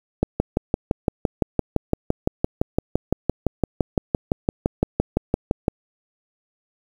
click train, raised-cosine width 2 ms, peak -4 dBFS, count 33, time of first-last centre 0.23-5.681 s, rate 5.87 Hz, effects 7-bit

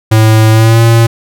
square tone with pitch glide, 110 to 115.2 Hz, A2 to A#2, 0 to -20 cents, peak -4 dBFS, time 0.11-1.07 s, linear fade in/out 10 ms, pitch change +80 cents, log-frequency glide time 0.51-0.81 s, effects none

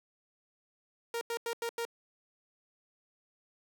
sawtooth tone bursts, 466.2 Hz, A#4, in tune, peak -29 dBFS, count 5, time 1.14-1.852 s, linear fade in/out 2 ms, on 72 ms, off 88 ms, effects none

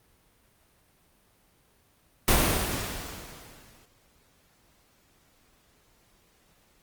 pink noise with exponential decay, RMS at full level -19 dBFS, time 2.28-3.85 s, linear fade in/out 1 ms, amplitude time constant 340 ms, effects pink hiss -64 dBFS RMS until 6.82 s + Opus 32 kbps

